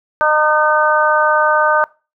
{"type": "harmonic tone", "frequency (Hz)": 305.1, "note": "D#4", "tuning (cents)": -34, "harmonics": [2, 3, 4, 5], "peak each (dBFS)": [-16, -16, -16, -16], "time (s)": [0.21, 1.84], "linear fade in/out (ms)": 0, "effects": ["noise-tail reverb RT60 0.3 s tail -22 dB re dry"]}